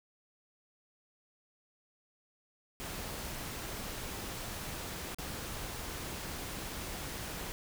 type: noise with dropouts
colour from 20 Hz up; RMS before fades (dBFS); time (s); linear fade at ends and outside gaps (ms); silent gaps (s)
pink; -41; 2.8-7.52; 0; 5.146-5.185
effects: none